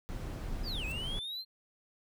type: noise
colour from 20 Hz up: brown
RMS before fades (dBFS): -38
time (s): 0.09-1.19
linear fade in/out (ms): 0
type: linear two-way sweep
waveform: triangle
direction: down then up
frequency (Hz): 5100 to 2489 to 4215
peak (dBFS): -36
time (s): 0.63-1.45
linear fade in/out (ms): 50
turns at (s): 0.85
type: noise with exponential growth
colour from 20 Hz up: blue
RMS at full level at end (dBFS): -47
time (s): 0.8-0.92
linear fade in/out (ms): 2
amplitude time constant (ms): 26
effects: none